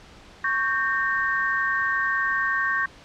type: chord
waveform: sine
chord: G diminished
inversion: second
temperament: equal with one note detuned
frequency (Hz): 1108.7 / 1568 / 1836.9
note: Db6 / G6 / Bb6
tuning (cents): 0 / 0 / -26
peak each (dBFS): -27 / -25 / -25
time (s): 0.44-2.86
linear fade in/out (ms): 5
effects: pink hiss -48 dBFS RMS until 3.04 s + low-pass 5000 Hz 12 dB/octave